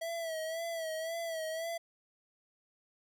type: tone with vibrato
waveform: square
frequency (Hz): 653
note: E5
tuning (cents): -17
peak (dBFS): -36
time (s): 0.01-1.78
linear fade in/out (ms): 10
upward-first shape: sine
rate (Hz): 1.9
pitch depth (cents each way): 56
effects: none